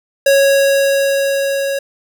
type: tone with level ramp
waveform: square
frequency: 552 Hz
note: C#5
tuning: 7 cents flat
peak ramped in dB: -8 to -17 dBFS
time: 0.26-1.79 s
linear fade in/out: 5 ms
effects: none